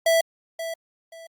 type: tone with echo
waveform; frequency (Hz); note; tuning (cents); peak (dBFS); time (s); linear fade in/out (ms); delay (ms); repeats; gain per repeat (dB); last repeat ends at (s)
square; 659.3; E5; 0; -17; 0.06-0.21; 5; 530; 2; -12; 1.27
effects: Opus 48 kbps